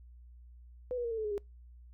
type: tone with pitch steps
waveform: sine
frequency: 500 / 483 / 466.5 / 450.6 / 435.3 / 420.4 / 406.1 Hz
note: B4 / B4 / A#4 / A4 / A4 / G#4 / G#4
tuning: +21 / -39 / +1 / +41 / -19 / +21 / -39 cents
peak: -32 dBFS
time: 0.91-1.379 s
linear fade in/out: 0 ms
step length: 67 ms
effects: noise-tail reverb RT60 0.2 s tail -25 dB re dry + added 60 Hz sine -51 dBFS peak until 1.93 s